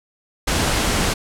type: noise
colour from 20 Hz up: pink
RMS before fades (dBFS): -19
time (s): 0.47-1.14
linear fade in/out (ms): 10
effects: low-pass 10000 Hz 12 dB/octave